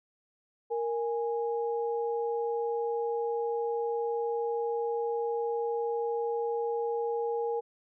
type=tone pair together; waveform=sine; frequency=466.2 / 826.8 Hz; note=A#4 / G#5; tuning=0 / -8 cents; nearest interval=minor seventh; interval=992 cents; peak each=-29 / -35 dBFS; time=0.7-7.61 s; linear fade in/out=20 ms; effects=none